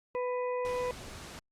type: harmonic tone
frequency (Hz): 497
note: B4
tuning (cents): +11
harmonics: 1 / 2 / 4 / 5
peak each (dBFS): -31 / -37 / -47 / -49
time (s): 0.15-0.91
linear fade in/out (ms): 0
type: noise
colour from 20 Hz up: pink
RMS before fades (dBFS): -45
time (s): 0.65-1.39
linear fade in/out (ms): 0
effects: low-pass 9000 Hz 12 dB/octave + Opus 48 kbps